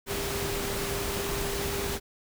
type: tone in noise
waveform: sine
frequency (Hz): 399.2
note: G4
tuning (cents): +32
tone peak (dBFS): -34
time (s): 0.06-2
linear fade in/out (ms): 50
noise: pink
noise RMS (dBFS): -32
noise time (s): 0.06-2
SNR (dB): -5
effects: none